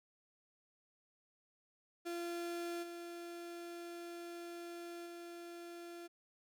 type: tone with level steps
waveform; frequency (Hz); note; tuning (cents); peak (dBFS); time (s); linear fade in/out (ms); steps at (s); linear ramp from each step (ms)
35% pulse; 343.7; F4; -28; -38 / -44 / -46; 2.05-6.08; 20; 2.82 / 5.05; 20
effects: none